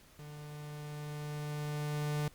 45% pulse tone with level ramp, 148.6 Hz, D3, 21 cents sharp, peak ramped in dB -46 to -31 dBFS, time 0.19-2.28 s, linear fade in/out 2 ms, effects pink hiss -61 dBFS RMS until 2.34 s + Opus 48 kbps

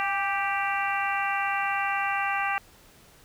harmonic tone with a mistuned harmonic, 392 Hz, G4, in tune, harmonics 2 / 3 / 4 / 5 / 6 / 7, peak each -29 / -31 / -32 / -33 / -34 / -34 dBFS, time 0-2.58 s, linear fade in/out 0 ms, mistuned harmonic 2, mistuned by +30 cents, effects pink hiss -55 dBFS RMS until 3.24 s

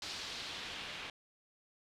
white noise with low-pass filter sweep, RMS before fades -44 dBFS, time 0.02-1.1 s, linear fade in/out 2 ms, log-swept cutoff 4600 to 2900 Hz, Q 1.8, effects none

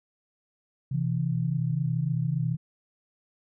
sine tone with vibrato, 129.5 Hz, C3, 17 cents flat, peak -27 dBFS, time 0.91-2.55 s, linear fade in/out 5 ms, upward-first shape square, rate 3.7 Hz, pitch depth 63 cents each way
sine tone with pitch glide, 165 to 160.3 Hz, E3 to E3, +2 to -48 cents, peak -27 dBFS, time 0.93-2.57 s, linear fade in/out 20 ms, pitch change -50 cents, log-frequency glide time 1.43-1.65 s
effects none

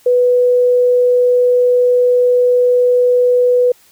sine tone, 493.9 Hz, B4, in tune, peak -8 dBFS, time 0.06-3.72 s, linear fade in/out 5 ms, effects white hiss -49 dBFS RMS until 3.91 s

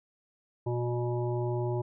harmonic tone, 121.1 Hz, B2, 34 cents flat, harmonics 1 / 3 / 5 / 7 / 8, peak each -30 / -32 / -39 / -41 / -45 dBFS, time 0.66-1.82 s, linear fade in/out 10 ms, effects none

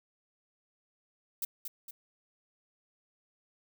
violet noise with echo, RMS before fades -33 dBFS, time 1.42-1.45 s, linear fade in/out 5 ms, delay 230 ms, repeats 2, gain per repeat -6 dB, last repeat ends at 1.91 s, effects none

